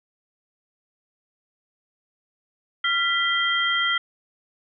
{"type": "tone cluster", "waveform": "sine", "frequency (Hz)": [1379, 1979, 3187], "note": ["F6", "B6", "G7"], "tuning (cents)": [-22, 3, 28], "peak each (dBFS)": -24, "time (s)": [2.84, 3.98], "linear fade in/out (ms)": 5, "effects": []}